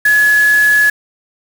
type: tone in noise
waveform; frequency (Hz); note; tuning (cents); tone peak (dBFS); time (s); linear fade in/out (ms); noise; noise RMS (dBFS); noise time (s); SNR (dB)
sine; 1698; G#6; +38; -7; 0.05-0.9; 5; white; -25; 0.05-0.9; +15
effects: none